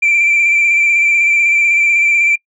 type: tone with vibrato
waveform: sine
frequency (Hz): 2349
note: D7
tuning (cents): 0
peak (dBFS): -7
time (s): 0.02-2.36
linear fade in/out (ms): 10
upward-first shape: square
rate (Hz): 16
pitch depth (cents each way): 22
effects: noise-tail reverb RT60 0.1 s tail -23 dB re dry + tanh soft clip ceiling -6 dBFS